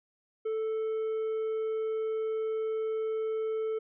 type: tone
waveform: triangle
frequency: 440 Hz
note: A4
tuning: in tune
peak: -27 dBFS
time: 0.45-3.79 s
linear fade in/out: 10 ms
effects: resampled to 8000 Hz